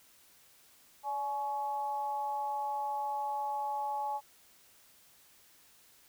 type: tone with amplitude modulation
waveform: sine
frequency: 846 Hz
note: G#5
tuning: 32 cents sharp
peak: -29 dBFS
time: 1.03-4.21 s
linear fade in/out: 50 ms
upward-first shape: sine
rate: 266 Hz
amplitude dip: 65%
effects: white hiss -62 dBFS RMS until 6.08 s